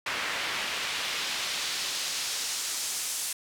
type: noise with band-pass filter sweep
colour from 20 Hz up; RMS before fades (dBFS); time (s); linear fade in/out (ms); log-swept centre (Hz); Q
pink; -32; 0.06-3.33; 5; 2000 to 8500; 1
effects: none